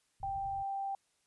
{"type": "low-pass noise", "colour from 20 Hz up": "pink", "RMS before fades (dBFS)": -50, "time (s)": [0.2, 0.63], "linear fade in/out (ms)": 5, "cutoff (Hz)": 150, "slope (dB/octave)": 96}
{"type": "tone", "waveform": "sine", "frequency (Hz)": 786, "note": "G5", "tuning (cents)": 4, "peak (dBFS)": -34, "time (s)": [0.23, 0.95], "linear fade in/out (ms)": 2}
{"effects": ["white hiss -75 dBFS RMS until 1.26 s", "resampled to 24000 Hz"]}